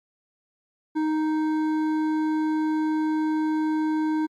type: tone with hard clipping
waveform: triangle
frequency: 311.1 Hz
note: D#4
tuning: in tune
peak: -23 dBFS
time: 0.95-4.27 s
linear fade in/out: 20 ms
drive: 13 dB
effects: MP3 64 kbps